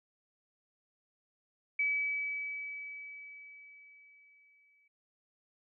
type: tone with exponential decay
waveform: sine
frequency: 2289 Hz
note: D7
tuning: 45 cents flat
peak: -27 dBFS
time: 1.79-4.88 s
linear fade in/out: 5 ms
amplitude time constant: 670 ms
effects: none